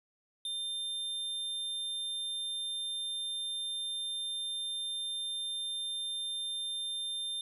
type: tone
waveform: square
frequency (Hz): 3600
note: A7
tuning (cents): +39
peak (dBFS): -35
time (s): 0.45-7.41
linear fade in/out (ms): 2
effects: resampled to 32000 Hz